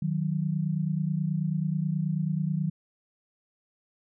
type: tone pair together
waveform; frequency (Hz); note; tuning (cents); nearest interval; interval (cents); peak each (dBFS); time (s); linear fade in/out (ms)
sine; 154.8 / 184.09; D#3 / F#3; -9 / -9; minor third; 300; -27 / -29; 0.02-2.7; 5
effects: none